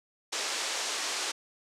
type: band-pass noise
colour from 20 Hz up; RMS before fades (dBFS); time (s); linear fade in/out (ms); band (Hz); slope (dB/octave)
white; -33; 0.32-1.32; 10; 330 to 7500; 24
effects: low-pass 12000 Hz 12 dB/octave